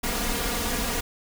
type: noise with comb filter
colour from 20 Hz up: pink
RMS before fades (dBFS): -27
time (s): 0.03-1.01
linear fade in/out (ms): 10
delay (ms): 4.2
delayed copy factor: +0.95
effects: none